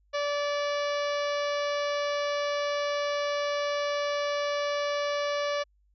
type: harmonic tone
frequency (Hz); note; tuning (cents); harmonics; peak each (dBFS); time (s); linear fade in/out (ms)
579; D5; -25; 1 / 2 / 3 / 4 / 5 / 6 / 7 / 8 / 9 / 10; -28 / -34 / -38 / -40 / -42 / -44 / -45 / -46 / -47 / -48; 0.13-5.64; 20
effects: added 50 Hz sine -63 dBFS peak until 5.94 s